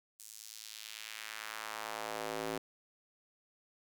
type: tone with high-pass filter sweep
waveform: square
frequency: 54.5 Hz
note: A1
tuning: 16 cents flat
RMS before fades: -43 dBFS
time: 0.19-2.58 s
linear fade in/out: 5 ms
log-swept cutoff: 7900 to 330 Hz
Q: 1.2
effects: none